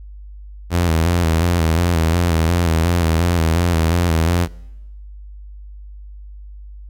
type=tone with vibrato; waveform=sawtooth; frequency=84 Hz; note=E2; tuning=33 cents sharp; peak=-10 dBFS; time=0.7-4.48 s; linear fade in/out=50 ms; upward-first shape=square; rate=2.8 Hz; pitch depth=61 cents each way; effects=noise-tail reverb RT60 1.0 s tail -24 dB re dry + added 50 Hz sine -33 dBFS peak until 6.89 s